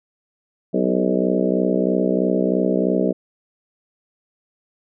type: harmonic tone with a mistuned harmonic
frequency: 63.1 Hz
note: B1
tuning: 38 cents sharp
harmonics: 3 / 4 / 5 / 6 / 7 / 8 / 9 / 10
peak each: -22 / -23 / -24 / -25 / -25 / -26 / -27 / -27 dBFS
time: 0.73-3.13 s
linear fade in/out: 20 ms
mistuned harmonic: 6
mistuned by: +40 cents
effects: none